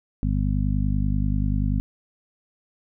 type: harmonic tone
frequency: 50.3 Hz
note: G1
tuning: 45 cents sharp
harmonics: 1 / 2 / 3 / 4 / 5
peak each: -23 / -26 / -28 / -29 / -30 dBFS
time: 0.23-1.8 s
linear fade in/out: 0 ms
effects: none